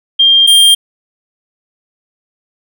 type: tone pair in turn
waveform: sine / square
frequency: 3197 / 3197 Hz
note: G7 / G7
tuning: +33 / +33 cents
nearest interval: unison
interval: 0 cents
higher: neither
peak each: -4 dBFS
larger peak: neither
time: 0.19-0.47 / 0.47-0.75 s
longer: neither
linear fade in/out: 10 ms
effects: none